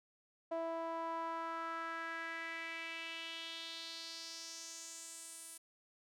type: tone with band-pass filter sweep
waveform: sawtooth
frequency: 329.6 Hz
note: E4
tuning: in tune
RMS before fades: -44 dBFS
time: 0.51-5.58 s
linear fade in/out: 10 ms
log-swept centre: 700 to 10000 Hz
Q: 3.3
effects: none